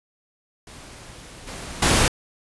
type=noise with level steps; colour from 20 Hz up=pink; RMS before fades=-42 / -35 / -17 dBFS; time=0.67-2.08 s; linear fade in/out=2 ms; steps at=1.47 / 1.82 s; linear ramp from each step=5 ms; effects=resampled to 24000 Hz